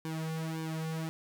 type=tone with flanger; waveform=sawtooth; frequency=160.3 Hz; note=E3; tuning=48 cents flat; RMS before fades=-36 dBFS; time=0.05-1.09 s; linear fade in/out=0 ms; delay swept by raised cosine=1.5 to 3.1 ms; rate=1.8 Hz; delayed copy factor=-0.95; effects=none